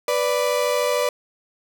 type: tone pair together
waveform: 35% pulse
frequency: 493.9 / 587.3 Hz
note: B4 / D5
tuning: 0 / 0 cents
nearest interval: minor third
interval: 300 cents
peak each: -20 dBFS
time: 0.08-1.09 s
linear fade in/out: 2 ms
effects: none